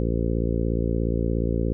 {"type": "harmonic tone", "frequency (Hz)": 57, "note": "A#1", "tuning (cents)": -38, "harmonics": [1, 2, 3, 4, 5, 6, 7, 8, 9], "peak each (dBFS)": [-25, -28, -30, -31, -32, -33, -33, -34, -35], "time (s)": [0, 1.73], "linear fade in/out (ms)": 0, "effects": []}